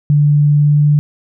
sine tone with pitch glide, 146.83 to 147.68 Hz, D3 to D3, 0 to +10 cents, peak -7 dBFS, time 0.1-0.99 s, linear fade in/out 0 ms, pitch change +10 cents, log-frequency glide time 0.56-0.84 s, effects none

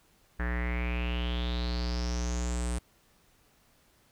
square tone with low-pass filter sweep, 60.2 Hz, B1, 44 cents flat, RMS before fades -31 dBFS, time 0.39-2.79 s, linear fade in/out 10 ms, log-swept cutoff 1700 to 9000 Hz, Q 7, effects pink hiss -65 dBFS RMS until 4.11 s

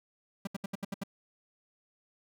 45% pulse tone bursts, 197.1 Hz, G3, 10 cents sharp, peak -33 dBFS, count 7, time 0.45-1.036 s, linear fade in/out 5 ms, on 22 ms, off 72 ms, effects none

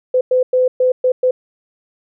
sine tone bursts at uneven times, 508 Hz, B4, 49 cents sharp, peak -10 dBFS, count 6, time 0.14-0.21 / 0.31-0.43 / 0.53-0.68 / 0.8-0.92 / 1.04-1.12 / 1.23-1.31 s, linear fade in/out 5 ms, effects none

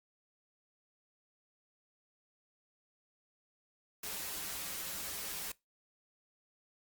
white noise with comb filter, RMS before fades -41 dBFS, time 4.03-5.52 s, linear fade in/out 5 ms, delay 8.2 ms, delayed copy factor -0.7, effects noise-tail reverb RT60 0.2 s tail -22 dB re dry + Opus 48 kbps

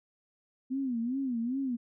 sine tone with vibrato, 250.4 Hz, B3, 24 cents sharp, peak -29 dBFS, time 0.7-1.77 s, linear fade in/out 20 ms, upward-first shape sine, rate 2.5 Hz, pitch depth 160 cents each way, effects none

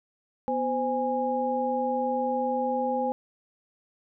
sine tone cluster, 247.5 / 517 / 824 Hz, B3 / C5 / G#5, +4 / -21 / -14 cents, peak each -31 / -28 / -28 dBFS, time 0.48-3.12 s, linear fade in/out 0 ms, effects none

